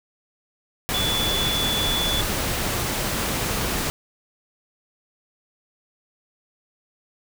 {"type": "tone in noise", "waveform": "sine", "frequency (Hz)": 3447, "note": "A7", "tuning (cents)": -36, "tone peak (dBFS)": -23, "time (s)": [0.94, 2.21], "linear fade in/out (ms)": 0, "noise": "pink", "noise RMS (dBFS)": -25, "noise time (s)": [0.89, 3.9], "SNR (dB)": -1, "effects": []}